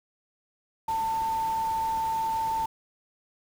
sine tone in noise, 894 Hz, A5, 27 cents sharp, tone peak -25 dBFS, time 0.88-2.66 s, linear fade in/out 5 ms, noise pink, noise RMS -43 dBFS, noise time 0.88-2.66 s, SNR +15 dB, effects none

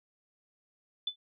sine tone with exponential decay, 3494 Hz, A7, 13 cents flat, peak -26 dBFS, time 1.07-1.16 s, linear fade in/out 5 ms, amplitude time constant 18 ms, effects none

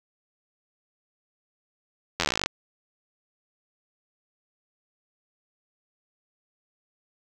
slowing click train, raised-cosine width 0.2 ms, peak -6 dBFS, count 17, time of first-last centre 2.2-2.46 s, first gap 11 ms, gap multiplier 1.05, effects none

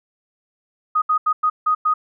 sine tone bursts at uneven times, 1247 Hz, D#6, 3 cents sharp, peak -14 dBFS, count 6, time 0.95-1.02 / 1.09-1.18 / 1.26-1.33 / 1.43-1.5 / 1.66-1.75 / 1.85-1.94 s, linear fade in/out 10 ms, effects none

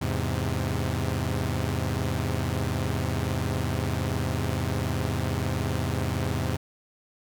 sawtooth chord, E augmented, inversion none, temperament equal, 82.41 / 103.83 / 130.81 Hz, E2 / G#2 / B#2, 0 / 0 / 0 cents, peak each -26 dBFS, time 0.01-6.57 s, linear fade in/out 10 ms, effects none

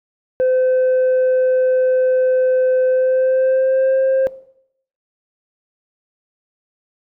sine tone with pitch glide, 513 to 529.6 Hz, C5 to C5, -34 to +21 cents, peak -10 dBFS, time 0.4-4.27 s, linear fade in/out 0 ms, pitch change +55 cents, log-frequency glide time 2.87-3.96 s, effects noise-tail reverb RT60 0.7 s tail -19 dB re dry + tanh soft clip ceiling -11 dBFS

